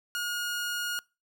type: tone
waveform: sawtooth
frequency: 1434 Hz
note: F6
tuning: 45 cents sharp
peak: -26 dBFS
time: 0.15-0.99 s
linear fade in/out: 0 ms
effects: noise-tail reverb RT60 0.3 s tail -26 dB re dry